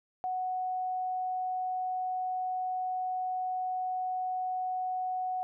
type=tone; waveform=sine; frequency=740 Hz; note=F#5; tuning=in tune; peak=-30 dBFS; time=0.24-5.43 s; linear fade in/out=0 ms; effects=none